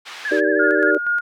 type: band-pass noise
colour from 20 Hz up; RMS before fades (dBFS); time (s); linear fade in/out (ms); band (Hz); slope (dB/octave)
pink; -36; 0.05-0.41; 20; 1300 to 3900; 12
type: tone with vibrato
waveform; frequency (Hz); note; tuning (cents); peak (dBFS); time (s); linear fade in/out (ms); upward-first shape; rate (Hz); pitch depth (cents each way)
sine; 1661.2; G#6; 0; -21; 0.25-0.91; 2; sine; 13; 74
type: chord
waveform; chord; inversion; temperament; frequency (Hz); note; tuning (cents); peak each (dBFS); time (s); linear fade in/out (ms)
sine; Eb major seventh; none; just; 311.1 / 388.9 / 466.7 / 583.4; Eb4 / G4 / Bb4 / D5; 0 / -14 / +2 / -12; -21 / -20 / -23 / -21; 0.31-0.98; 10
type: tone with tremolo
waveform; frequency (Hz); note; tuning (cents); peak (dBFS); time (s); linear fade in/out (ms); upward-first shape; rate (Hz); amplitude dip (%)
sine; 1427; F6; +37; -16; 0.59-1.21; 10; square; 4.2; 50
effects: none